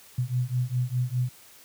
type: beating tone pair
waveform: sine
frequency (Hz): 122.5 / 127.4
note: B2 / C3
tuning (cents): -14 / -46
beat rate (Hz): 4.9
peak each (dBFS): -27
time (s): 0.18-1.29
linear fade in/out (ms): 5
effects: white hiss -52 dBFS RMS until 1.64 s + high-pass 60 Hz 12 dB/octave